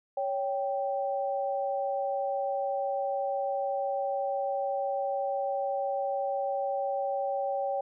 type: tone pair together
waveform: sine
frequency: 557 / 783 Hz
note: C#5 / G5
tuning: +8 / -2 cents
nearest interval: tritone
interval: 590 cents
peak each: -30 / -31 dBFS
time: 0.17-7.81 s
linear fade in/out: 5 ms
effects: none